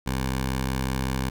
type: tone with notch filter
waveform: 10% pulse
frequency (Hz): 65.41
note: C2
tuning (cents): 0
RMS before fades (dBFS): -27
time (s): 0.06-1.3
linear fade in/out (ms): 10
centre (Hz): 350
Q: 1.8
effects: none